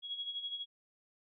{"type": "tone with tremolo", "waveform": "sine", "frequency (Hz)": 3322, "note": "G#7", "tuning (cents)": 0, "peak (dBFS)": -35, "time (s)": [0.02, 0.66], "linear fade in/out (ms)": 50, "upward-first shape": "sine", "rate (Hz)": 12, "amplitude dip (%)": 65, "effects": []}